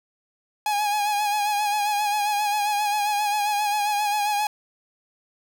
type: tone with vibrato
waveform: 45% pulse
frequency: 830.6 Hz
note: G#5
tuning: in tune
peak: -21 dBFS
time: 0.66-4.47 s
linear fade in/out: 2 ms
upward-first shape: sine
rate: 7.5 Hz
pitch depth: 40 cents each way
effects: none